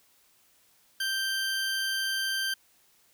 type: tone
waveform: 20% pulse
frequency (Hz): 1568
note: G6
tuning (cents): 0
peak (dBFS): -23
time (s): 1-2.54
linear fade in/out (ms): 5
effects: white hiss -64 dBFS RMS until 3.13 s